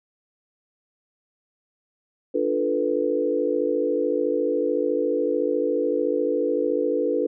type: chord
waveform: sine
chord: B half-diminished seventh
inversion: first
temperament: equal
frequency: 293.7 / 349.2 / 440 / 493.9 Hz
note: D4 / F4 / A4 / B4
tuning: 0 / 0 / 0 / 0 cents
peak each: -27 / -28 / -25 / -24 dBFS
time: 2.34-7.27 s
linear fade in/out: 10 ms
effects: none